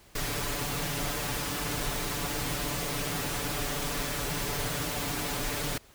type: noise with comb filter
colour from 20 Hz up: pink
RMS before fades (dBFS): -32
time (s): 0.15-5.78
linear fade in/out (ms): 5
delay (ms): 6.9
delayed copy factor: +0.95
effects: pink hiss -57 dBFS RMS until 5.94 s